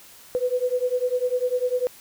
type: beating tone pair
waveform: sine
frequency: 493.9 / 503.9 Hz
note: B4 / B4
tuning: 0 / +35 cents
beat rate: 10 Hz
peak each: -24 dBFS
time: 0.35-1.87 s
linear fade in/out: 0 ms
effects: white hiss -48 dBFS RMS until 2 s